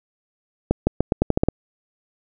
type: accelerating click train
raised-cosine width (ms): 2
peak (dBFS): -3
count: 9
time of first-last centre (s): 0.71-1.486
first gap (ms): 160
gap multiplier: 0.85
effects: none